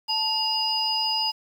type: tone cluster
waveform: sine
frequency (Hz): 878 / 2842 / 4947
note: A5 / F7 / D#8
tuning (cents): -4 / +30 / -11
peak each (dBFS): -28 / -30 / -24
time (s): 0.08-1.32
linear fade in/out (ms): 20
effects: 8-bit